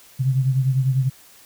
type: beating tone pair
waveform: sine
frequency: 130.81 / 140.81 Hz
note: C3 / C#3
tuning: 0 / +27 cents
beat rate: 10 Hz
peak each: -17 / -24 dBFS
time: 0.19-1.1 s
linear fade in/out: 20 ms
effects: white hiss -49 dBFS RMS until 1.45 s